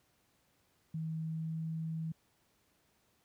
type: tone with pitch glide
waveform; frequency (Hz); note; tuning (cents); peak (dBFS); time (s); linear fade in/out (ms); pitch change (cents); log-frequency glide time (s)
sine; 160 to 161.21; D#3 to E3; +49 to -38; -35; 0.94-2.12; 5; +13; 1.22-1.63
effects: pink hiss -73 dBFS RMS until 3.24 s + high-pass 60 Hz 12 dB/octave